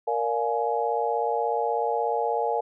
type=chord; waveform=sine; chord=Bb dominant seventh; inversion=none; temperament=just; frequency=466.2 / 582.7 / 699.2 / 839.1 Hz; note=Bb4 / D5 / F5 / Ab5; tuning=0 / -14 / +2 / +18 cents; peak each=-27 / -32 / -29 / -27 dBFS; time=0.07-2.61 s; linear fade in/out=10 ms; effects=none